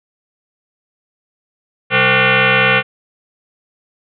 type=tone with frequency modulation; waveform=sine; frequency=453.7 Hz; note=A#4; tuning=47 cents flat; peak=-9 dBFS; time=1.9-2.83 s; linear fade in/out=50 ms; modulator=324 Hz; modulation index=7.8; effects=none